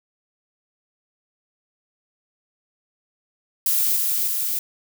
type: noise with echo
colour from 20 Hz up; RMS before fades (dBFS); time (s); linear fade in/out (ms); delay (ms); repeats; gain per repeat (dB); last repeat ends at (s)
violet; -20; 3.66-3.97; 2; 310; 2; -2; 4.59
effects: none